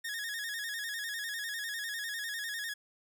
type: tone with vibrato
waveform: sawtooth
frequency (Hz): 1753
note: A6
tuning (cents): -7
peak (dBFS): -32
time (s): 0.04-2.74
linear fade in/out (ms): 10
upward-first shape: square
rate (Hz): 10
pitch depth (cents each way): 79
effects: none